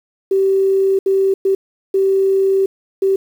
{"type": "tone bursts at uneven times", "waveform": "sine", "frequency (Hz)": 387.1, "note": "G4", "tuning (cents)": -22, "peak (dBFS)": -11, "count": 5, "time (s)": [[0.31, 0.99], [1.06, 1.34], [1.45, 1.55], [1.94, 2.66], [3.02, 3.16]], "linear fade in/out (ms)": 5, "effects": ["7-bit"]}